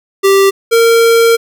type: tone pair in turn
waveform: square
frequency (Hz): 391.4 / 460.5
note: G4 / A#4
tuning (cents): -3 / -21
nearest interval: minor third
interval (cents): 282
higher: second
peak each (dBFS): -6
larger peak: neither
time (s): 0.23-0.51 / 0.71-1.37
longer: second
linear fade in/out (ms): 20
effects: none

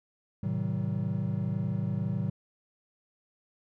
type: chord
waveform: triangle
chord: A diminished seventh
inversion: none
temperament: just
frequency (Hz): 110 / 132 / 158.4 / 190.08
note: A2 / C3 / Eb3 / Gb3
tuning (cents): 0 / +16 / +31 / +47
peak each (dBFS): -31 / -33 / -32 / -31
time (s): 0.43-2.3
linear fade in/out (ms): 5
effects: none

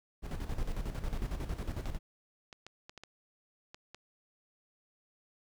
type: noise with tremolo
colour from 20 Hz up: brown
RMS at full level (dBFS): -34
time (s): 0.22-1.99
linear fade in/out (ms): 50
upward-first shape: square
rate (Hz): 11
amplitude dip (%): 60
type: clicks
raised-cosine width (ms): 0.2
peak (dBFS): -30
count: 8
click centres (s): 1.857 / 2.528 / 2.666 / 2.895 / 2.977 / 3.036 / 3.745 / 3.946
effects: none

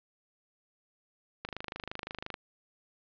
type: click train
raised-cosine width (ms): 0.3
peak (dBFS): -21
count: 24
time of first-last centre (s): 1.45-2.341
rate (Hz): 25.8
effects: resampled to 11025 Hz + 8-bit

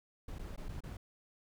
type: noise with dropouts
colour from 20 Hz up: brown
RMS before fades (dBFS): -43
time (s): 0.28-0.97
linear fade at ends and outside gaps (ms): 5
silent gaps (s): 0.386-0.392 / 0.562-0.576 / 0.686-0.69 / 0.806-0.836
effects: none

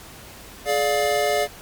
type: chord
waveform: square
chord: D diminished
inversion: second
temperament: just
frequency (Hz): 422.9 / 587.3 / 704.8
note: Ab4 / D5 / F5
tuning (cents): +31 / 0 / +16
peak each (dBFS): -25 / -23 / -24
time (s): 0.65-1.48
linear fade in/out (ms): 50
effects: pink hiss -42 dBFS RMS until 1.61 s + MP3 96 kbps

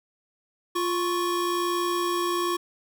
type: tone pair together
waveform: square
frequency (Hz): 349.2 / 1108.6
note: F4 / C#6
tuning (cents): 0 / 0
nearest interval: octave + minor sixth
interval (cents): 2000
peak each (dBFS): -27 / -28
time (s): 0.75-2.57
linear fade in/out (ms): 10
effects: none

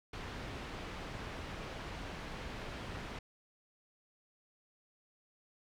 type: low-pass noise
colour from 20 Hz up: pink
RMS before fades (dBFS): -44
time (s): 0.13-3.19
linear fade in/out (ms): 5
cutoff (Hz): 3400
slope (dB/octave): 12
effects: none

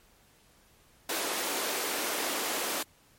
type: high-pass noise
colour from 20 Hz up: pink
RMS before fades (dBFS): -32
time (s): 1.09-2.83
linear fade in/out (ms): 5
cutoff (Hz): 300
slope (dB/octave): 24
effects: pink hiss -62 dBFS RMS until 3.18 s + MP3 64 kbps

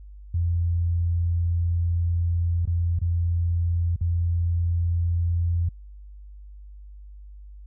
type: tone with dropouts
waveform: sine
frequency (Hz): 85.6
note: F2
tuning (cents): -34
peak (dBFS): -20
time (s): 0.34-5.69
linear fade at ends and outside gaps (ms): 5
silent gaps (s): 2.655-2.674 / 2.99-3.015 / 3.961-4.01
effects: added 50 Hz sine -40 dBFS peak until 7.66 s

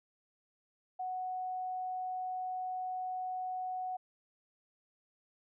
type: tone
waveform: sine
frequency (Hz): 740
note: F#5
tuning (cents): 0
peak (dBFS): -35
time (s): 0.99-3.97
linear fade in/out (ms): 10
effects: none

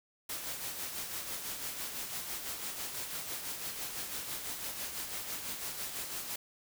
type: noise with tremolo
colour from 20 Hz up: white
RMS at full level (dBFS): -38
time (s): 0.29-6.36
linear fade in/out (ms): 5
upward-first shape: sine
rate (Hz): 6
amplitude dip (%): 45
effects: none

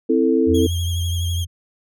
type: chord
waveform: sine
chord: A minor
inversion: first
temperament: equal with one note detuned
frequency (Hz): 261.6 / 329.6 / 443.6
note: C4 / E4 / A4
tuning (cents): 0 / 0 / +14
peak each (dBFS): -18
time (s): 0.09-0.67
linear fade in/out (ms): 10
type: tone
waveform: sine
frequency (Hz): 86.6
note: F2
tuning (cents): -14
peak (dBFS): -19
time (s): 0.46-1.47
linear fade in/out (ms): 50
type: tone with vibrato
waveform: sawtooth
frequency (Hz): 3254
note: G#7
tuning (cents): -36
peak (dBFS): -26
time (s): 0.54-1.45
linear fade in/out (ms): 10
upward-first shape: triangle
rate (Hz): 12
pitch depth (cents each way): 54
effects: none

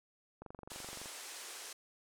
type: click train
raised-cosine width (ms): 1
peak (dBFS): -34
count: 16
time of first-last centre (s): 0.42-1.058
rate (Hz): 23.5
type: band-pass noise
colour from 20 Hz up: white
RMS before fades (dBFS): -48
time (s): 0.7-1.73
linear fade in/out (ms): 5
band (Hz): 340 to 10000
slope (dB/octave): 24
effects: none

